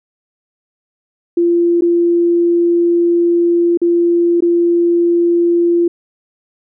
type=tone with dropouts; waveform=sine; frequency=343.7 Hz; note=F4; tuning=28 cents flat; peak=-9 dBFS; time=1.37-5.88 s; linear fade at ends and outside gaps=5 ms; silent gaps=1.81-1.82 / 3.774-3.816 / 4.406-4.422 s; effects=none

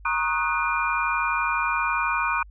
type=tone cluster; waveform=sine; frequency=939 / 1091 / 1250 / 1479 / 2416 Hz; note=A#5 / C#6 / D#6 / F#6 / D7; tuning=+12 / -28 / +8 / -1 / +48 cents; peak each=-28 dBFS; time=0.05-2.43 s; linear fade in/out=5 ms; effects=added 50 Hz sine -43 dBFS peak until 2.5 s

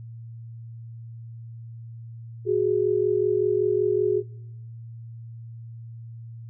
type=tone pair together; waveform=sine; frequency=370 / 415.3 Hz; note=F#4 / G#4; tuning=0 / 0 cents; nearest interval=major second; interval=200 cents; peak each=-22 dBFS; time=2.45-4.23 s; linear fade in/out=50 ms; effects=noise-tail reverb RT60 0.9 s tail -25 dB re dry + added 115 Hz sine -37 dBFS peak until 6.49 s

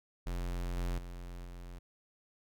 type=tone with level steps; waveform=square; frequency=44 Hz; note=F1; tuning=14 cents sharp; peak=-35 / -33 / -43 / -45 dBFS; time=0.26-1.79 s; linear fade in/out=10 ms; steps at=0.77 / 0.98 / 1.45 s; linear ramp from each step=2 ms; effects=none

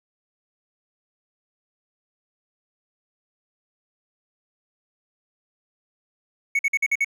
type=tone bursts; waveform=triangle; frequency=2217 Hz; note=C#7; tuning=in tune; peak=-16 dBFS; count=6; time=6.55-7.046 s; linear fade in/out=5 ms; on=41 ms; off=50 ms; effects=none

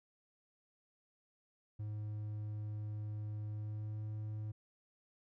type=tone with pitch glide; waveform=triangle; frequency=105.9 to 107.13 Hz; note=G#2 to A2; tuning=+34 to -46 cents; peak=-37 dBFS; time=1.79-4.52 s; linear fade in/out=10 ms; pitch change=+20 cents; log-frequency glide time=3.51-4.03 s; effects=none

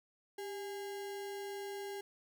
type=tone with sample-and-hold; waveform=sine; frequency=396.2 Hz; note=G4; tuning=18 cents sharp; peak=-40 dBFS; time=0.38-2.01 s; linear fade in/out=5 ms; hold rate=1225 Hz; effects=none

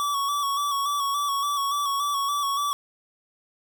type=tone with vibrato; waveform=square; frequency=1133 Hz; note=C#6; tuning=37 cents sharp; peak=-24 dBFS; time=0-2.73 s; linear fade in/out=0 ms; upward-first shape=square; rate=3.5 Hz; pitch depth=33 cents each way; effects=none

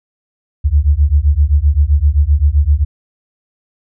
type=beating tone pair; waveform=sine; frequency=69.3 / 77 Hz; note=C#2 / D#2; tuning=0 / -17 cents; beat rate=7.7 Hz; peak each=-11 dBFS; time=0.64-2.85 s; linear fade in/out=20 ms; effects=none

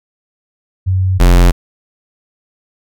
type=tone pair in turn; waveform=sine / square; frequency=93.7 / 44.09 Hz; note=F#2 / F1; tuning=+22 / +17 cents; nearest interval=octave + minor second; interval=1305 cents; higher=first; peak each=-10 / -5 dBFS; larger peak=second; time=0.86-1.19 / 1.19-1.52 s; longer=neither; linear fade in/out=20 ms; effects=none

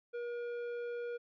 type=tone with tanh clipping; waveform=triangle; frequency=477.8 Hz; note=A#4; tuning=43 cents sharp; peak=-39 dBFS; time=0.13-1.18 s; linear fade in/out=20 ms; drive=14 dB; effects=none

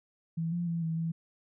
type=tone with pitch steps; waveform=sine; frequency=164.4 / 173.3 / 167.8 / 162.5 / 164.6 Hz; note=E3 / F3 / E3 / E3 / E3; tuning=-4 / -13 / +31 / -24 / -2 cents; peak=-29 dBFS; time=0.37-1.12 s; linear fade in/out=10 ms; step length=150 ms; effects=none

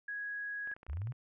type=tone; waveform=sine; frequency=1661.2 Hz; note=G#6; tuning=in tune; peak=-37 dBFS; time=0.08-0.74 s; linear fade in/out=5 ms
type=clicks; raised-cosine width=0.5 ms; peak=-39 dBFS; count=11; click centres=0.674 / 0.715 / 0.765 / 0.831 / 0.866 / 0.898 / 0.932 / 0.971 / 1.018 / 1.072 / 1.122 s
type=linear sweep; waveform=sine; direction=up; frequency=61.9 to 130.81 Hz; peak=-35 dBFS; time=0.88-1.13 s; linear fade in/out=20 ms
effects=none

